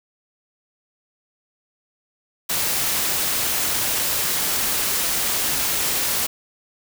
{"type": "noise", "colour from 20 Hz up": "white", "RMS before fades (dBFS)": -22, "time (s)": [2.49, 6.27], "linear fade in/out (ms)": 10, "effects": []}